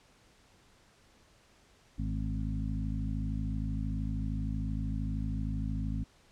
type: harmonic tone with a mistuned harmonic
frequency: 53 Hz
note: G#1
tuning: 36 cents sharp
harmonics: 1 / 2 / 3 / 4 / 5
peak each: -34 / -37 / -39 / -40 / -41 dBFS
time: 1.98-6.04 s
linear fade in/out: 10 ms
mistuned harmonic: 4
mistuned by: +35 cents
effects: pink hiss -63 dBFS RMS until 6.31 s + low-pass 8000 Hz 12 dB/octave